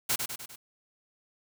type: noise with echo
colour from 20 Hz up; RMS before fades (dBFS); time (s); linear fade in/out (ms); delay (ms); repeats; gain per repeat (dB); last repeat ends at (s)
white; -27; 0.09-0.16; 10; 100; 4; -5; 0.56
effects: none